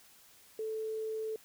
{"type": "tone", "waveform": "sine", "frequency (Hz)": 438.6, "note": "A4", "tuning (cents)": -6, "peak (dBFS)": -34, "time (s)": [0.59, 1.36], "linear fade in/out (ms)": 2, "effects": ["white hiss -60 dBFS RMS until 1.44 s"]}